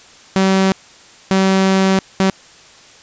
sawtooth tone bursts at uneven times, 191.3 Hz, G3, 42 cents flat, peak -7 dBFS, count 3, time 0.36-0.72 / 1.31-1.99 / 2.2-2.3 s, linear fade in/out 0 ms, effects white hiss -43 dBFS RMS until 3.02 s + resampled to 16000 Hz

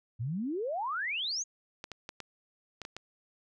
sine exponential sweep, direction up, 106 to 6800 Hz, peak -31 dBFS, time 0.19-1.44 s, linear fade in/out 20 ms
clicks, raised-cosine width 0.2 ms, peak -23 dBFS, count 7, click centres 1.841 / 1.917 / 2.091 / 2.203 / 2.817 / 2.851 / 2.966 s
effects none

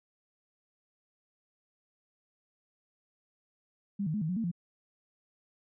sine tone with pitch steps, 200.6 / 155.2 / 211.2 / 157.4 / 182.1 / 226.9 / 172.8 Hz, G3 / D#3 / G#3 / D#3 / F#3 / A#3 / F3, +40 / -4 / +29 / +20 / -27 / -47 / -18 cents, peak -29 dBFS, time 3.99-4.515 s, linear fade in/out 10 ms, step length 75 ms, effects none

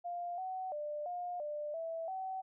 sine tone with pitch steps, 700 / 750 / 595 / 711 / 595 / 657 / 759 Hz, F5 / F#5 / D5 / F5 / D5 / E5 / F#5, +4 / +23 / +22 / +31 / +22 / -6 / +44 cents, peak -37 dBFS, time 0.04-2.42 s, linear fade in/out 20 ms, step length 340 ms, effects none

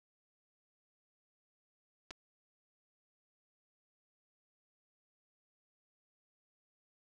clicks, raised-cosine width 0.2 ms, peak -29 dBFS, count 2, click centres 2.107 / 2.11 s, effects none

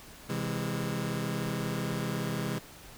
sawtooth chord, C augmented, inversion none, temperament just, 130.81 / 163.52 / 204.4 Hz, C3 / E3 / G#3, 0 / -14 / -27 cents, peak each -31 dBFS, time 0.29-2.59 s, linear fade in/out 10 ms, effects pink hiss -50 dBFS RMS until 2.97 s

